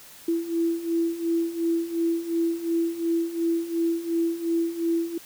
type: beating tone pair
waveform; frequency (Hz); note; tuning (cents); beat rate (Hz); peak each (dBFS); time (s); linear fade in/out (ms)
sine; 332.2 / 335; E4 / E4; +13 / +28; 2.8; -28 / -24; 0.28-5.18; 5
effects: white hiss -47 dBFS RMS until 5.25 s

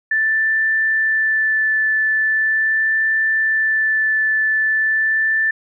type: tone with vibrato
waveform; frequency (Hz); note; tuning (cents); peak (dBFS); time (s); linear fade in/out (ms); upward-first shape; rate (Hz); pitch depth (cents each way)
sine; 1760; A6; 0; -14; 0.11-5.51; 5; sine; 0.41; 9
effects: none

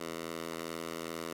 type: tone with high-pass filter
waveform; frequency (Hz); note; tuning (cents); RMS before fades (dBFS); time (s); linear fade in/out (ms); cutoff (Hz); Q
10% pulse; 82.4; E2; 0; -40; 0-1.33; 5; 300; 0.64
effects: AAC 48 kbps

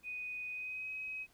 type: tone with pitch glide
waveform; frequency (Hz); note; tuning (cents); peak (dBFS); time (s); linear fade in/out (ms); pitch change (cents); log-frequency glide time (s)
sine; 2489 to 2537; D#7 to D#7; 0 to +33; -39; 0.03-1.27; 50; +33; 0.5-0.9
effects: pink hiss -68 dBFS RMS until 1.33 s

